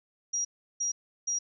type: tone bursts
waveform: sine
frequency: 5720 Hz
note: F8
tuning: 41 cents sharp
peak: -27 dBFS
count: 3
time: 0.33-1.39 s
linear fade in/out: 10 ms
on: 120 ms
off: 350 ms
effects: none